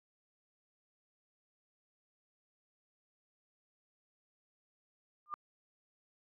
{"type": "tone with exponential growth", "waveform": "sine", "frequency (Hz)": 1200, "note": "D6", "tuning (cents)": 37, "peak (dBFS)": -32, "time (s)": [5.26, 5.34], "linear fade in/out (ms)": 0, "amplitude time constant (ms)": 17, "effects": ["AAC 32 kbps"]}